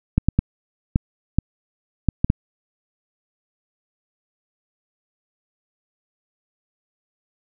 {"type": "clicks", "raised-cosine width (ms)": 5, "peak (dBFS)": -3, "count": 8, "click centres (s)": [0.18, 0.286, 0.39, 0.959, 1.386, 2.087, 2.245, 2.301], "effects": []}